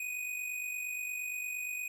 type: tone with amplitude modulation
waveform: square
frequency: 2489 Hz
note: D#7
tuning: in tune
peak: -34 dBFS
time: 0-1.88 s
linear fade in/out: 5 ms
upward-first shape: sine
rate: 48.6 Hz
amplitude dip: 50%
effects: none